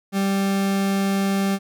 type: tone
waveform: 40% pulse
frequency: 196 Hz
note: G3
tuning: in tune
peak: -18 dBFS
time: 0.12-1.59 s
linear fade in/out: 50 ms
effects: none